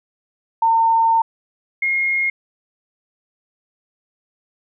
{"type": "tone pair in turn", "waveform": "sine", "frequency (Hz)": [908, 2145], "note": ["A#5", "C7"], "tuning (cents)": [-46, 42], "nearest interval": "octave + minor third", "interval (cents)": 1488, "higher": "second", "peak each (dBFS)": [-12, -16], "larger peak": "first", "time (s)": [[0.62, 1.22], [1.82, 2.3]], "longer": "first", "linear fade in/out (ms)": 5, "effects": []}